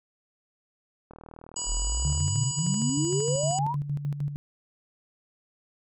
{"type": "click train", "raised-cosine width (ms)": 1, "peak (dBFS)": -31, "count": 43, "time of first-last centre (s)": [1.11, 2.176], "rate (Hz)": 39.4}
{"type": "harmonic tone", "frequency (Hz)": 978, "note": "B5", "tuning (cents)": -17, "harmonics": [1, 3, 5, 7, 8], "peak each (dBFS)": [-44, -40, -40, -33, -34], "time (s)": [1.56, 3.59], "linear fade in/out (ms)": 5}
{"type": "exponential sweep", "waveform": "sine", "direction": "up", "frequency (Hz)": [34.31, 1030], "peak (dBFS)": -26, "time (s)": [1.65, 3.76], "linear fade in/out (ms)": 50}
{"type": "tone with tremolo", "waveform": "sine", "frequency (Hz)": 144.1, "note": "D3", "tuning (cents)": -33, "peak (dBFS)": -25, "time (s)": [2.05, 4.36], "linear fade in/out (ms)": 0, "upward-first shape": "square", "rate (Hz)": 6.5, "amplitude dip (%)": 60}
{"effects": []}